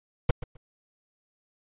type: noise with echo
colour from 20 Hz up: brown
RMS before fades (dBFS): -19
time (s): 0.29-0.31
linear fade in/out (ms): 5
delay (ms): 130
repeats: 2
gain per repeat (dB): -15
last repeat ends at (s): 0.57
effects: resampled to 8000 Hz